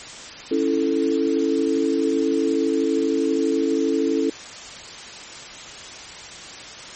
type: chord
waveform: sine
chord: A major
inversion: first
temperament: equal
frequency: 277.2 / 329.6 / 440 Hz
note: C#4 / E4 / A4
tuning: 0 / 0 / 0 cents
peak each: -22 dBFS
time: 0.51-4.3 s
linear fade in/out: 5 ms
effects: white hiss -37 dBFS RMS until 6.95 s + MP3 32 kbps